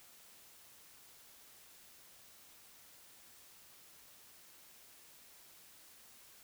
silence, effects white hiss -60 dBFS RMS until 6.43 s

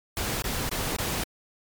pink noise bursts, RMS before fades -29 dBFS, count 4, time 0.17-1.236 s, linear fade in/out 0 ms, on 250 ms, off 22 ms, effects MP3 96 kbps

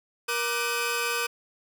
sawtooth tone cluster, 473.3 / 1181 / 1515 / 2533 Hz, A#4 / D6 / F#6 / D#7, +26 / +9 / +40 / +30 cents, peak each -28 dBFS, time 0.28-1.27 s, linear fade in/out 10 ms, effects none

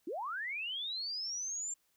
sine linear sweep, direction up, 281.2 to 7400 Hz, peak -36 dBFS, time 0.07-1.74 s, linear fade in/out 5 ms, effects white hiss -75 dBFS RMS until 1.96 s

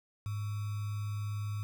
sine tone with sample-and-hold, 103.83 Hz, G#2, in tune, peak -33 dBFS, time 0.26-1.63 s, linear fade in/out 0 ms, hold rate 1225 Hz, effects none

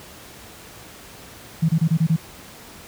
sine tone bursts, 161.9 Hz, E3, 31 cents flat, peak -14 dBFS, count 6, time 1.62-2.164 s, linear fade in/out 10 ms, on 69 ms, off 26 ms, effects pink hiss -42 dBFS RMS until 2.87 s + high-pass 60 Hz 12 dB/octave

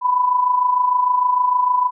sine tone with amplitude modulation, 995 Hz, B5, 13 cents sharp, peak -11 dBFS, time 0.01-1.91 s, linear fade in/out 50 ms, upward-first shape sine, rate 26.6 Hz, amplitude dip 60%, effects none

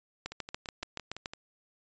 two click trains, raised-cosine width 0.2 ms, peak -18 / -24 dBFS, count 8 / 7, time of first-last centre 0.26-1.259 / 0.32-1.335 s, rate 7.01 / 5.91 Hz, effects resampled to 16000 Hz

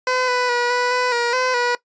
15% pulse tone with pitch steps, 508 / 496.7 / 483.9 / 492.4 / 498.6 / 476.1 / 510 / 485.7 Hz, B4 / B4 / B4 / B4 / B4 / A#4 / C5 / B4, +49 / +10 / -35 / -5 / +16 / +37 / -44 / -29 cents, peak -11 dBFS, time 0.07-1.75 s, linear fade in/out 2 ms, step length 210 ms, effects noise-tail reverb RT60 0.1 s tail -19 dB re dry + resampled to 16000 Hz

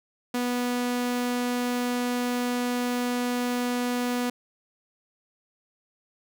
sawtooth tone, 245.3 Hz, B3, 12 cents flat, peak -21 dBFS, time 0.34-4.3 s, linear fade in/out 5 ms, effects none

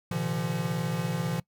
square tone cluster, 117.6 / 132.3 / 150.4 / 170.6 Hz, A#2 / C3 / D3 / F3, +16 / +20 / +42 / -40 cents, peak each -37 / -37 / -34 / -31 dBFS, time 0.11-1.4 s, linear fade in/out 5 ms, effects noise-tail reverb RT60 0.1 s tail -22 dB re dry

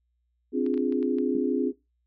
sine chord, D half-diminished seventh, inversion third, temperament equal, 261.6 / 293.7 / 349.2 / 415.3 Hz, C4 / D4 / F4 / Ab4, 0 / 0 / 0 / 0 cents, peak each -26 / -29 / -29 / -29 dBFS, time 0.52-1.73 s, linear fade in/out 50 ms
clicks, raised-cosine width 0.3 ms, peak -32 dBFS, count 6, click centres 0.664 / 0.741 / 0.777 / 0.924 / 1.028 / 1.185 s
sine tone with exponential decay, 212.1 Hz, G#3, 37 cents sharp, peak -31 dBFS, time 1.35-1.45 s, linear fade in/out 2 ms, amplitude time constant 21 ms
effects noise-tail reverb RT60 0.2 s tail -18 dB re dry + added 60 Hz sine -70 dBFS peak until 2.06 s

